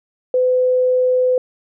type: tone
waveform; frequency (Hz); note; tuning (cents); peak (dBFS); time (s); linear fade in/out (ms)
sine; 506; B4; +42; -12; 0.34-1.38; 2
effects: none